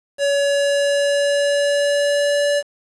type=tone with pitch glide; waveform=square; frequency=565 to 577.2 Hz; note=C#5 to D5; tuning=+33 to -30 cents; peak=-16 dBFS; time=0.18-2.63 s; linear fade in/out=50 ms; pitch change=+37 cents; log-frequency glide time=0.33-2.51 s; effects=resampled to 22050 Hz + 7-bit